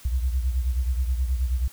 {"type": "beating tone pair", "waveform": "sine", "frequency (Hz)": [61.74, 71.14], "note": ["B1", "C#2"], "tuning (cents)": [0, 45], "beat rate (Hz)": 9.4, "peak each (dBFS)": [-22, -29], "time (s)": [0.05, 1.68], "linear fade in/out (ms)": 5, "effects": ["white hiss -49 dBFS RMS until 1.72 s"]}